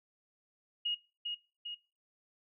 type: tone with echo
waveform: sine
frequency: 2874 Hz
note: F7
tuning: 49 cents sharp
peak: -30 dBFS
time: 0.85-0.95 s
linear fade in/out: 10 ms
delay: 400 ms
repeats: 2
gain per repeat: -4 dB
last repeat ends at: 1.75 s
effects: noise-tail reverb RT60 0.3 s tail -18 dB re dry